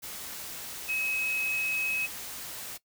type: tone in noise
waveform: sine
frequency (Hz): 2558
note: D#7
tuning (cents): +47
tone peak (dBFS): -28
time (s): 0.88-2.07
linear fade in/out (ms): 20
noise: white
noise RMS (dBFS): -40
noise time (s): 0.02-2.78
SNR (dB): +9
effects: noise-tail reverb RT60 0.1 s tail -19 dB re dry